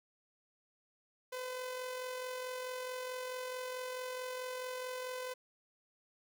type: tone with amplitude modulation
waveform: sawtooth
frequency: 507 Hz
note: B4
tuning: 45 cents sharp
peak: -34 dBFS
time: 1.32-5.34 s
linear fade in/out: 10 ms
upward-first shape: sine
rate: 44.6 Hz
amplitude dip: 35%
effects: none